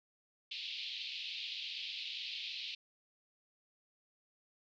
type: band-pass noise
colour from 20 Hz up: white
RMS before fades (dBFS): -43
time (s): 0.51-2.75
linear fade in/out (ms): 5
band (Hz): 2500 to 4300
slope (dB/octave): 48
effects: none